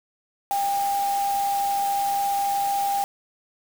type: tone in noise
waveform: sine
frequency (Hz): 799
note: G5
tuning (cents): +33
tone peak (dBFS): -21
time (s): 0.51-3.04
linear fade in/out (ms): 0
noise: white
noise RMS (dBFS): -35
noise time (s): 0.51-3.04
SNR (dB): +11
effects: none